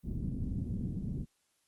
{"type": "low-pass noise", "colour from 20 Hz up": "white", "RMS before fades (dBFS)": -36, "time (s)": [0.03, 1.26], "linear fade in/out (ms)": 50, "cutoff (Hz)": 220, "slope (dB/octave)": 24, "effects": ["white hiss -75 dBFS RMS until 1.67 s", "Opus 32 kbps"]}